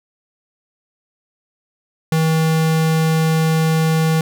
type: tone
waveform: square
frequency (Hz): 160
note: D#3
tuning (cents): +49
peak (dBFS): -14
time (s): 2.12-4.21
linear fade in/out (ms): 2
effects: none